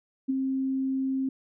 sine tone with ADSR envelope, 265.8 Hz, C4, 27 cents sharp, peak -21 dBFS, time 0.28-1.29 s, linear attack 19 ms, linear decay 15 ms, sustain -4 dB, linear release 4 ms, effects none

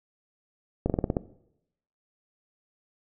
slowing click train, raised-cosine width 2 ms, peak -11 dBFS, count 7, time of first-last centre 0.86-1.168 s, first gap 38 ms, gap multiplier 1.12, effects noise-tail reverb RT60 0.8 s tail -18 dB re dry

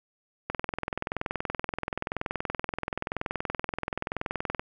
click train, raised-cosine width 0.5 ms, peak -14 dBFS, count 87, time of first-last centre 0.5-4.595 s, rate 21 Hz, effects none

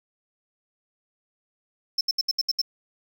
triangle tone bursts, 5320 Hz, E8, 15 cents sharp, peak -19 dBFS, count 7, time 1.98-2.616 s, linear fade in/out 5 ms, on 30 ms, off 71 ms, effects 8-bit

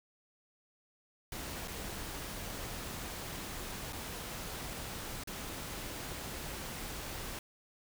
pink noise with dropouts, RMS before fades -42 dBFS, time 1.32-7.39 s, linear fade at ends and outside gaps 2 ms, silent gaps 1.676-1.68 / 3.926-3.93 / 5.237-5.273 s, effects none

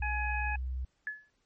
sine tone with pitch glide, 62.4 to 64.01 Hz, B1 to C2, +19 to -37 cents, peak -32 dBFS, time 0-0.85 s, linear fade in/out 5 ms, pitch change +44 cents, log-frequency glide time 0.25-0.58 s
harmonic tone, 840 Hz, G#5, 19 cents sharp, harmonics 1 / 2 / 3, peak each -36 / -36 / -36 dBFS, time 0.02-0.56 s, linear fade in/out 5 ms
sine tone with exponential decay, 1711 Hz, A6, 49 cents flat, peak -30 dBFS, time 1.07-1.3 s, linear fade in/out 1 ms, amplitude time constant 49 ms
effects pink hiss -75 dBFS RMS until 1.45 s + MP3 32 kbps

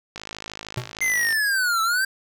click train, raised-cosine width 0.2 ms, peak -16 dBFS, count 63, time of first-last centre 0.16-1.325 s, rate 53.2 Hz
square tone with exponential decay, 123.8 Hz, B2, 5 cents sharp, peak -23 dBFS, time 0.77-0.92 s, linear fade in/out 5 ms, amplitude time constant 31 ms
square linear two-way sweep, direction down then up, 2100 to 1306 to 1589 Hz, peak -20 dBFS, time 1.01-2.05 s, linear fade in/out 5 ms, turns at 1.82 s
effects none

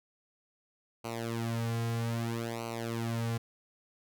sawtooth tone with flanger, 115.7 Hz, A#2, 13 cents flat, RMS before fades -34 dBFS, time 1.04-3.38 s, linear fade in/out 10 ms, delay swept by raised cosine 0.57 to 3.37 ms, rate 0.62 Hz, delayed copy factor -1, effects none

